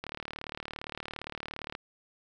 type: click train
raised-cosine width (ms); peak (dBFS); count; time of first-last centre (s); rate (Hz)
0.3; -21; 65; 0.04-1.751; 37.4
effects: none